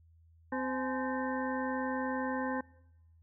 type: harmonic tone with a mistuned harmonic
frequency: 258.7 Hz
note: C4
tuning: 19 cents flat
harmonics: 1 / 2 / 3 / 4 / 6 / 7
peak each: -35 / -38 / -40 / -41 / -43 / -43 dBFS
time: 0.52-2.61 s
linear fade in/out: 5 ms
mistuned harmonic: 3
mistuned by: +150 cents
effects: noise-tail reverb RT60 0.9 s tail -23 dB re dry + added 82 Hz sine -59 dBFS peak until 3.22 s